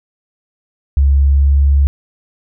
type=tone with pitch glide; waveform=sine; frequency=69.3 to 70.02 Hz; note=C#2 to C#2; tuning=0 to +18 cents; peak=-7 dBFS; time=0.97-1.87 s; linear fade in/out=0 ms; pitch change=+18 cents; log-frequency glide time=1.1-1.61 s; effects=none